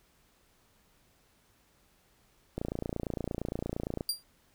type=click train; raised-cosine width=2 ms; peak=-20 dBFS; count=42; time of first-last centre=2.58-4.009 s; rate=28.7 Hz
type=tone with exponential decay; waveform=sawtooth; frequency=4756 Hz; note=D8; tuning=21 cents sharp; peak=-22 dBFS; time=4.09-4.23 s; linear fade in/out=2 ms; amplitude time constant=29 ms
effects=pink hiss -67 dBFS RMS until 4.54 s